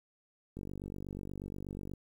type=click train; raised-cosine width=3 ms; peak=-29 dBFS; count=67; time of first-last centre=0.57-1.936 s; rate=48.3 Hz; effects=10-bit